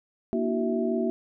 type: tone cluster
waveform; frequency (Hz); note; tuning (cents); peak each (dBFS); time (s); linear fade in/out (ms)
sine; 235.3 / 298.2 / 330.7 / 376.5 / 657; A#3 / D4 / E4 / F#4 / E5; +16 / +27 / +6 / +30 / -6; -27 / -36 / -33 / -28 / -32; 0.33-1.1; 0
effects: none